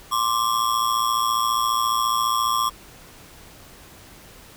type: ring-modulated tone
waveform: square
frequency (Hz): 1108.7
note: C#6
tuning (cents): 0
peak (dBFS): -17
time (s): 0.11-2.7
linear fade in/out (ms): 20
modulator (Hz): 57.3
effects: pink hiss -46 dBFS RMS until 4.56 s